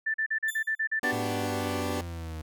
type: tone bursts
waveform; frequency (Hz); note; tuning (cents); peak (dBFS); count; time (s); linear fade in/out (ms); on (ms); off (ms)
sine; 1768; A6; +8; -25; 9; 0.06-1.118; 10; 82; 40
type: tone with exponential decay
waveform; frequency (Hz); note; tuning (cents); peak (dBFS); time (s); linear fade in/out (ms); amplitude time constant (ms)
10% pulse; 3520; A7; 0; -27; 0.48-0.81; 5; 71
type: chord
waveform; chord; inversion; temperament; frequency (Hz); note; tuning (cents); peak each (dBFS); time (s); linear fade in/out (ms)
20% pulse; G major seventh; first; equal; 246.9 / 293.7 / 370 / 392; B3 / D4 / F#4 / G4; 0 / 0 / 0 / 0; -28 / -29 / -34 / -32; 1.03-2.01; 2
type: exponential sweep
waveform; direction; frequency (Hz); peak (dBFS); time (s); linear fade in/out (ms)
40% pulse; down; 110 to 78.1; -34; 1.12-2.42; 10
effects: none

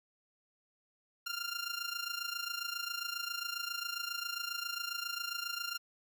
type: tone with amplitude modulation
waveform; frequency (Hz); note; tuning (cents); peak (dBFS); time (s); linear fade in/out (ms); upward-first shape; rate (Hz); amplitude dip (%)
15% pulse; 1394; F6; -4; -27; 1.26-5.78; 10; sine; 27.4; 75
effects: none

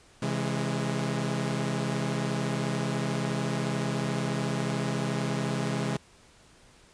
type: chord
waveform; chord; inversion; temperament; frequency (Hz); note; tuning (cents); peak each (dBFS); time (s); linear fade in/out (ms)
sawtooth; C augmented; none; equal with one note detuned; 133.79 / 164.81 / 207.7; C3 / E3 / G#3; +39 / 0 / 0; -27 / -29 / -28; 0.22-5.97; 5
effects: pink hiss -57 dBFS RMS until 6.93 s + resampled to 22050 Hz

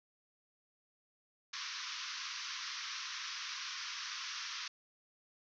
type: band-pass noise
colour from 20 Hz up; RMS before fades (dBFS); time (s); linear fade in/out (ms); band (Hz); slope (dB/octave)
white; -43; 1.53-4.68; 5; 1000 to 6100; 96
effects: none

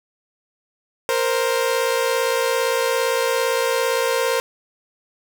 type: tone pair together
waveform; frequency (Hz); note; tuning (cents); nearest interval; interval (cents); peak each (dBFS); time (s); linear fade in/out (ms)
sawtooth; 466.2 / 523.8; A#4 / C5; 0 / +2; major second; 202; -17; 1.09-4.4; 0
effects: none

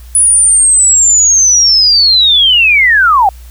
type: linear sweep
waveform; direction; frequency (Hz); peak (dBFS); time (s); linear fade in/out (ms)
sine; down; 9956 to 735; -4; 0.15-3.29; 2
effects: added 60 Hz sine -29 dBFS peak until 3.5 s + white hiss -43 dBFS RMS until 3.5 s

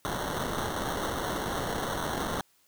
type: noise with sample-and-hold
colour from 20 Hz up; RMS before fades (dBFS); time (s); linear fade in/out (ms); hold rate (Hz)
blue; -32; 0.05-2.41; 0; 2450
effects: white hiss -66 dBFS RMS until 2.67 s

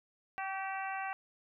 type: harmonic tone with a mistuned harmonic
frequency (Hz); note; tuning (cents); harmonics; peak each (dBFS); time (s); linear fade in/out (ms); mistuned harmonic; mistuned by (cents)
386.5; G4; -24; 2 / 3 / 4 / 5 / 6 / 7; -38 / -44 / -43 / -45 / -48 / -47; 0.38-1.13; 0; 3; -23
effects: none

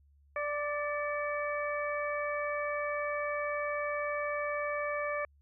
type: harmonic tone with a mistuned harmonic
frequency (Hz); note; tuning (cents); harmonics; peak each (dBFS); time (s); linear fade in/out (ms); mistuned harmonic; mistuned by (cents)
587.3; D5; 0; 1 / 2 / 3 / 4; -34 / -37 / -39 / -40; 0.36-5.25; 2; 4; -49
effects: added 71 Hz sine -61 dBFS peak until 5.41 s

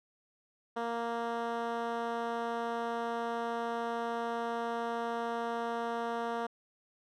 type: tone with band-pass filter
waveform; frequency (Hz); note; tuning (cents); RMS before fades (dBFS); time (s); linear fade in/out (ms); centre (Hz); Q
10% pulse; 233.1; A#3; 0; -35; 0.76-6.47; 10; 620; 0.64
effects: none

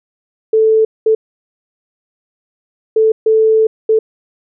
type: tone bursts at uneven times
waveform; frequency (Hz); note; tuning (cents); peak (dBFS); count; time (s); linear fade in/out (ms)
sine; 440; A4; 0; -7; 5; 0.53-0.85 / 1.06-1.15 / 2.96-3.12 / 3.26-3.67 / 3.89-3.99; 5
effects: none

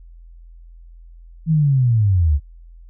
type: linear sweep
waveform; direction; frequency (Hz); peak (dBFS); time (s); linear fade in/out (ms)
sine; down; 164.81 to 66.7; -12; 1.46-2.4; 50
effects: added 42 Hz sine -39 dBFS peak until 2.89 s

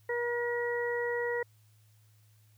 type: harmonic tone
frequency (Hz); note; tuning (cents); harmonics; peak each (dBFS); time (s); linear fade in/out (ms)
478.3; A#4; +44; 1 / 2 / 3 / 4; -31 / -40 / -45 / -35; 0.09-1.43; 5
effects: added 107 Hz sine -60 dBFS peak until 2.57 s + white hiss -70 dBFS RMS until 2.57 s

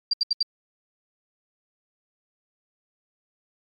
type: tone bursts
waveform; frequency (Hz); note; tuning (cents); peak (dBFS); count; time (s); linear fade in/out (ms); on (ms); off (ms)
sine; 4727; D8; +10; -18; 4; 0.11-0.429; 5; 25; 73
effects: MP3 96 kbps

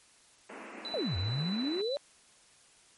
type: band-pass noise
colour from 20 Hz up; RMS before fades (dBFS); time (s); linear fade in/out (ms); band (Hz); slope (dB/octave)
pink; -46; 0.49-1.82; 10; 200 to 2800; 96
type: tone with tremolo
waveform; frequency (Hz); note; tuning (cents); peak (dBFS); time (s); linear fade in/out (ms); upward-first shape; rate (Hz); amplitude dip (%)
sine; 3984; B7; +14; -36; 0.85-1.96; 0; square; 15; 35
type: exponential two-way sweep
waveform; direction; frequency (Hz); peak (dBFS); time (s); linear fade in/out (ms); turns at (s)
sine; down then up; 698.5 to 84.2 to 595; -30; 0.94-1.97; 0; 1.17
effects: white hiss -61 dBFS RMS until 2.97 s + MP3 48 kbps

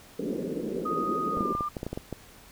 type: band-pass noise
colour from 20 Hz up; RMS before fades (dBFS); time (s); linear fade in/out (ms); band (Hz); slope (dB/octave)
white; -32; 0.19-1.53; 5; 170 to 480; 48
type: tone with pitch glide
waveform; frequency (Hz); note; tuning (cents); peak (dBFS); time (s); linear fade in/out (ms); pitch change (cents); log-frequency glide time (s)
sine; 1244.5 to 1196.6; D#6 to D6; 0 to +32; -28; 0.85-1.69; 10; -68; 1.32-1.46
type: clicks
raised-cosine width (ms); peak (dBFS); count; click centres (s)
2; -19; 10; 1.372 / 1.408 / 1.551 / 1.608 / 1.768 / 1.831 / 1.866 / 1.93 / 1.975 / 2.127
effects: pink hiss -52 dBFS RMS until 2.51 s

